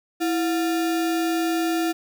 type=tone with sample-and-hold; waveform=sine; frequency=330 Hz; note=E4; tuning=2 cents sharp; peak=-20 dBFS; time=0.2-1.93 s; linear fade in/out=20 ms; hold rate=1050 Hz; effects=none